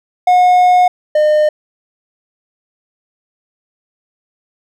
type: tone pair in turn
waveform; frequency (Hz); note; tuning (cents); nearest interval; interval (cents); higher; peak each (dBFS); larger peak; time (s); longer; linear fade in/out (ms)
triangle; 724 / 607.2; F#5 / D#5; -38 / -42; minor third; 304; first; -4 / -6; first; 0.27-0.88 / 1.15-1.49; first; 5
effects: none